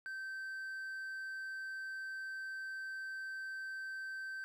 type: tone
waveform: triangle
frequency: 1552 Hz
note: G6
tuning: 18 cents flat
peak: -39 dBFS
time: 0.06-4.44 s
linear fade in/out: 0 ms
effects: none